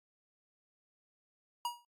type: tone with exponential decay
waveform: square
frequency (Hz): 957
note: A#5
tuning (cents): +45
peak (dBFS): -31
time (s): 1.65-1.85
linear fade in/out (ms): 2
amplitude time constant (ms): 42
effects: AAC 64 kbps